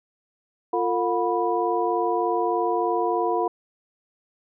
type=tone cluster; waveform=sine; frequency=349.9 / 453.2 / 719 / 983 Hz; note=F4 / A#4 / F#5 / B5; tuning=+3 / -49 / -50 / -8 cents; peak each=-26 dBFS; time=0.73-3.48 s; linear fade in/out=5 ms; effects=none